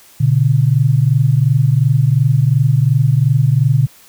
sine tone pair together, 120.5 / 143.3 Hz, B2 / D3, -42 / -42 cents, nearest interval minor third, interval 300 cents, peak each -12 dBFS, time 0.2-3.87 s, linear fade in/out 10 ms, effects white hiss -45 dBFS RMS until 4.08 s

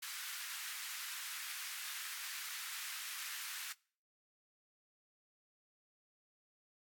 pink high-pass noise, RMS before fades -45 dBFS, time 0.02-3.73 s, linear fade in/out 10 ms, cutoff 1400 Hz, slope 24 dB/octave, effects noise-tail reverb RT60 0.5 s tail -25 dB re dry + AAC 64 kbps

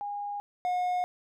sine / triangle tone pair in turn, 817 / 722 Hz, G#5 / F#5, -29 / -43 cents, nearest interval major second, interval 214 cents, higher first, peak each -32 / -24 dBFS, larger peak second, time 0.01-0.4 / 0.65-1.04 s, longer neither, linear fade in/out 0 ms, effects none

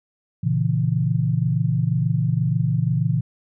sine chord, A# diminished, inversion none, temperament equal, 116.54 / 138.59 / 164.81 Hz, A#2 / C#3 / E3, 0 / 0 / 0 cents, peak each -22 dBFS, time 0.43-3.21 s, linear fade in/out 10 ms, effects none

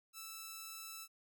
5% pulse tone, 1318.5 Hz, E6, in tune, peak -35 dBFS, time 0.13-1.08 s, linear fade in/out 50 ms, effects none

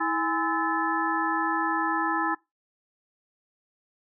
sine tone cluster, 324.6 / 828 / 1021 / 1305 / 1739 Hz, E4 / G#5 / C6 / E6 / A6, -27 / -5 / -43 / -18 / -21 cents, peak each -30 dBFS, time 0-2.35 s, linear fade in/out 10 ms, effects noise-tail reverb RT60 0.2 s tail -21 dB re dry

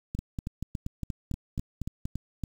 two click trains, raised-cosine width 5 ms, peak -20 / -20 dBFS, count 9 / 9, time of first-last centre 0.19-2.437 / 0.15-2.055 s, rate 3.56 / 4.2 Hz, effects 8-bit

